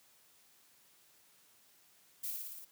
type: noise with echo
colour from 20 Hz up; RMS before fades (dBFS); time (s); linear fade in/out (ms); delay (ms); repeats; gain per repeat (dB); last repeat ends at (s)
violet; -39; 2.23-2.31; 10; 57; 6; -2; 2.652
effects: white hiss -66 dBFS RMS until 2.71 s + high-pass 80 Hz 12 dB/octave